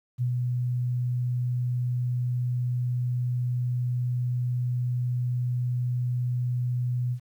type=tone with ADSR envelope; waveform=sine; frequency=123.47 Hz; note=B2; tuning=in tune; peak=-22 dBFS; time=0.18-7.2 s; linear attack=37 ms; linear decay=87 ms; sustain=-2 dB; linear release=81 ms; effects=10-bit